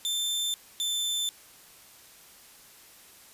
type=tone pair in turn; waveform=sawtooth; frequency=3555 / 3539 Hz; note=A7 / A7; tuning=+17 / +9 cents; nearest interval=unison; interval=8 cents; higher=first; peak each=-24 dBFS; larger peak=neither; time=0.05-0.54 / 0.8-1.29 s; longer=neither; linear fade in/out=0 ms; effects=white hiss -53 dBFS RMS until 3.33 s + resampled to 32000 Hz